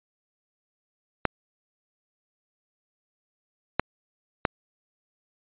clicks, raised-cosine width 0.5 ms, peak -5 dBFS, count 3, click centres 1.253 / 3.796 / 4.452 s, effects resampled to 8000 Hz

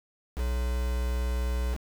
triangle tone with quantisation, 61.4 Hz, B1, 9 cents flat, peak -24 dBFS, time 0.35-1.78 s, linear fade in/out 50 ms, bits 6, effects none

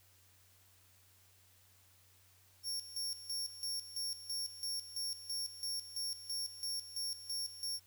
sawtooth tone with tremolo, 5500 Hz, F8, 27 cents flat, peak -34 dBFS, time 2.63-7.8 s, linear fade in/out 50 ms, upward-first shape square, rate 3 Hz, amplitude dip 75%, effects added 93 Hz sine -69 dBFS peak until 7.86 s + white hiss -67 dBFS RMS until 7.86 s

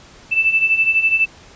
sine beating tone pair, 2637 / 2649 Hz, E7 / E7, 0 / +8 cents, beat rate 12 Hz, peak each -19 / -14 dBFS, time 0.31-1.26 s, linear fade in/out 20 ms, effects pink hiss -44 dBFS RMS until 1.55 s + resampled to 16000 Hz

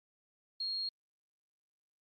sine tone, 4263 Hz, C8, 32 cents sharp, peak -34 dBFS, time 0.6-0.89 s, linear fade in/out 5 ms, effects Opus 24 kbps

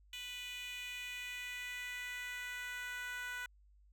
10% pulse tone with high-pass filter sweep, 493.9 Hz, B4, in tune, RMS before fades -44 dBFS, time 0.13-3.46 s, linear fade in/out 2 ms, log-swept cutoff 2900 to 1400 Hz, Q 2.9, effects added 50 Hz sine -62 dBFS peak until 3.92 s

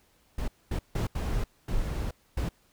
brown noise bursts at uneven times, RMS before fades -29 dBFS, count 6, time 0.38-0.48 / 0.71-0.79 / 0.95-1.07 / 1.15-1.44 / 1.68-2.11 / 2.37-2.49 s, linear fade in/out 5 ms, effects pink hiss -65 dBFS RMS until 2.72 s

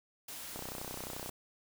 white noise, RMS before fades -45 dBFS, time 0.28-1.3 s, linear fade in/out 5 ms
click train, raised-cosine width 1 ms, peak -28 dBFS, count 24, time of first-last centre 0.56-1.292 s, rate 31.4 Hz
effects none

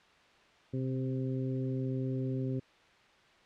harmonic tone with a mistuned harmonic, 131 Hz, C3, 2 cents sharp, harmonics 1 / 2 / 3 / 4, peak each -33 / -36 / -40 / -46 dBFS, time 0.73-2.6 s, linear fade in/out 10 ms, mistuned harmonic 1, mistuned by -22 cents, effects white hiss -61 dBFS RMS until 3.45 s + low-pass 3000 Hz 12 dB/octave

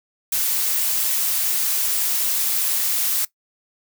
blue noise, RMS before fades -21 dBFS, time 0.32-3.25 s, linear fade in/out 5 ms, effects noise-tail reverb RT60 0.1 s tail -19 dB re dry

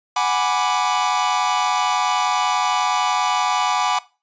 45% pulse chord, G# half-diminished seventh, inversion third, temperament equal, 740 / 830.6 / 987.8 / 1174.7 Hz, F#5 / G#5 / B5 / D6, 0 / 0 / 0 / 0 cents, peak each -23 dBFS, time 0.16-3.99 s, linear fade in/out 5 ms, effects noise-tail reverb RT60 0.3 s tail -19 dB re dry + resampled to 16000 Hz

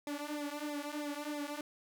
sawtooth tone with flanger, 293.7 Hz, D4, in tune, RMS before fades -40 dBFS, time 0.07-1.61 s, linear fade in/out 2 ms, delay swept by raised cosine 0.66 to 4.06 ms, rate 3.1 Hz, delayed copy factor -0.9, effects none

